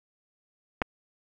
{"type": "clicks", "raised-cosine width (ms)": 0.5, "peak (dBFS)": [-9, -22], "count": 2, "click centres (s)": [0.818, 0.822], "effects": []}